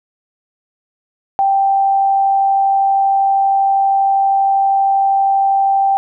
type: tone with amplitude modulation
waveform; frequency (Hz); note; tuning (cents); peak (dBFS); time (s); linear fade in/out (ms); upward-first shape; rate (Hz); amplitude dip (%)
sine; 784; G5; 0; -9; 1.39-5.97; 0; sine; 92.6; 25
effects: none